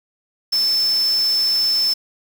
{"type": "tone in noise", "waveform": "sine", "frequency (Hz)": 5280, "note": "E8", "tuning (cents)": 2, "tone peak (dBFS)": -15, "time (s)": [0.52, 1.94], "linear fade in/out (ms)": 10, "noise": "white", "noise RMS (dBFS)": -33, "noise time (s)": [0.52, 1.94], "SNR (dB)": 15, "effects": []}